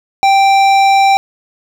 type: tone with hard clipping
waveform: sine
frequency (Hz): 784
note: G5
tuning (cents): 0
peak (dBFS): -8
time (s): 0.23-1.17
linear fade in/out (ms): 0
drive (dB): 13
effects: none